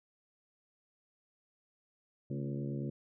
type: harmonic tone with a mistuned harmonic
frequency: 69.3 Hz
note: C#2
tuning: in tune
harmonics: 2 / 3 / 4 / 5 / 6 / 7 / 8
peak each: -37 / -41 / -44 / -44 / -52 / -51 / -52 dBFS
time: 2.3-2.9 s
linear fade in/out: 5 ms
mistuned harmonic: 3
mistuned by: +67 cents
effects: none